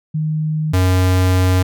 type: tone pair in turn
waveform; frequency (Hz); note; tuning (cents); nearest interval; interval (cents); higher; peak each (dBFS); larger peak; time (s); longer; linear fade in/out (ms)
sine / square; 155.1 / 92.22; D#3 / F#2; -5 / -5; major sixth; 900; first; -16 / -12; second; 0.14-0.73 / 0.73-1.63; second; 10
effects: none